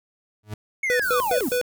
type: tone with exponential growth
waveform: 40% pulse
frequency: 106 Hz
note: G#2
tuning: 36 cents sharp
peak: -26 dBFS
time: 0.43-0.54 s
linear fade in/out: 5 ms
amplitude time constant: 23 ms
type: linear sweep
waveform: triangle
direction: down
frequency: 2217 to 211.1 Hz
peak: -20 dBFS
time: 0.83-1.49 s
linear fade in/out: 5 ms
type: tone bursts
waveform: square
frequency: 493.9 Hz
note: B4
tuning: in tune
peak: -21 dBFS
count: 4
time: 0.9-1.614 s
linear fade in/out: 0 ms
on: 96 ms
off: 110 ms
type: band-stop noise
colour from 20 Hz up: white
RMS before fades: -34 dBFS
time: 1.01-1.59 s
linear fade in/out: 20 ms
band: 400 to 8400 Hz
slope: 12 dB/octave
effects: none